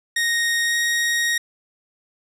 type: tone with pitch glide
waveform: sawtooth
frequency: 1864 to 1875.9 Hz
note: A#6 to A#6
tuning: -1 to +10 cents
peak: -15 dBFS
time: 0.16-1.38 s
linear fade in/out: 5 ms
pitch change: +11 cents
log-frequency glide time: 0.65-0.76 s
effects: low-pass 12000 Hz 12 dB/octave